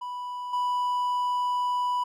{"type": "tone with level steps", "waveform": "triangle", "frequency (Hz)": 987, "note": "B5", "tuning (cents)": -1, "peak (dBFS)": [-30, -22], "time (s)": [0.01, 2.04], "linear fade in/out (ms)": 10, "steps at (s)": 0.53, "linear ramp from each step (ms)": 5, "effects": []}